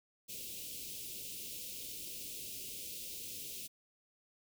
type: band-stop noise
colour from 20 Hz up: white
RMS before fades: -45 dBFS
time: 0.28-3.68 s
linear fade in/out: 20 ms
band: 540 to 2500 Hz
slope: 48 dB/octave
effects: none